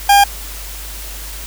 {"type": "tone", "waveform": "40% pulse", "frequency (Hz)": 805, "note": "G5", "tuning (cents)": 46, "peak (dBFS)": -5, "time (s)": [0.09, 0.24], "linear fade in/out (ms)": 5, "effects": ["added 50 Hz sine -29 dBFS peak until 1.46 s", "white hiss -31 dBFS RMS until 1.46 s"]}